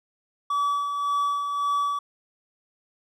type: tone with tremolo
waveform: triangle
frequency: 1146 Hz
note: D6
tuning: 43 cents flat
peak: -19 dBFS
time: 0.5-1.99 s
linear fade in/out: 5 ms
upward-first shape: sine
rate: 1.8 Hz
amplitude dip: 45%
effects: none